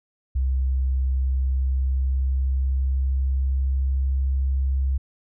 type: tone with pitch glide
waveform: sine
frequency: 65.41 to 66.82 Hz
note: C2 to C2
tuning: 0 to +37 cents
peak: -19 dBFS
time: 0.35-4.98 s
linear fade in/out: 10 ms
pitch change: +37 cents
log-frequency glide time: 1.04-4.28 s
effects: none